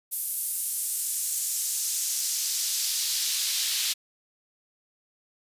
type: noise with high-pass filter sweep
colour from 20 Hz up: pink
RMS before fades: -28 dBFS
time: 0.11-3.94 s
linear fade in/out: 20 ms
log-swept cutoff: 11000 to 3600 Hz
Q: 1.4
effects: resampled to 32000 Hz